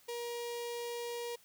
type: tone with notch filter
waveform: sawtooth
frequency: 474.9 Hz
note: A#4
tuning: 32 cents sharp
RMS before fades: -40 dBFS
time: 0.08-1.36 s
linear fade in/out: 10 ms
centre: 1400 Hz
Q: 1.5
effects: white hiss -64 dBFS RMS until 1.44 s + high-pass 60 Hz 12 dB/octave